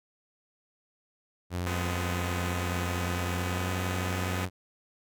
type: tone with pitch glide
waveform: sawtooth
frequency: 88.9 to 91.93 Hz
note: F2 to F#2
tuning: +31 to -11 cents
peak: -26 dBFS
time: 1.5-4.5 s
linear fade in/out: 50 ms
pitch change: +58 cents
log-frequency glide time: 3.27-3.7 s
type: chord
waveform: 5% pulse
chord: F diminished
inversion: none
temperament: just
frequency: 174.61 / 209.5 / 251.4 Hz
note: F3 / Ab3 / Cb4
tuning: 0 / +15 / +31 cents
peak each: -29 / -29 / -25 dBFS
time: 1.67-4.45 s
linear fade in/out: 0 ms
effects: none